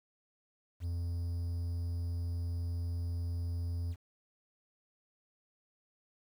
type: tone with quantisation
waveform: triangle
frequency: 85.9 Hz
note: F2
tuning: 28 cents flat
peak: -31 dBFS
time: 0.8-3.96 s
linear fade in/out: 50 ms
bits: 10
effects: none